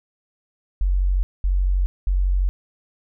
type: tone bursts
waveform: sine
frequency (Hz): 46.3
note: F#1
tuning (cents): +2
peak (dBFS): -16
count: 3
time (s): 0.81-2.49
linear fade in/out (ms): 0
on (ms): 420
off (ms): 210
effects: none